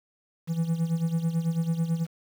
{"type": "tone with tremolo", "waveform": "triangle", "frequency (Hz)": 165.3, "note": "E3", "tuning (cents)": 5, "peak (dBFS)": -19, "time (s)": [0.47, 2.07], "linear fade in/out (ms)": 50, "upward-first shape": "sine", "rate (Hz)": 9.1, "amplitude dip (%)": 70, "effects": ["8-bit"]}